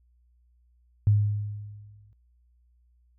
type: tone with exponential decay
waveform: sine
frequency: 103.83 Hz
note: G#2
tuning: in tune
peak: -15 dBFS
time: 1.07-2.13 s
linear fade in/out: 0 ms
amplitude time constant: 230 ms
effects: added 60 Hz sine -60 dBFS peak until 3.18 s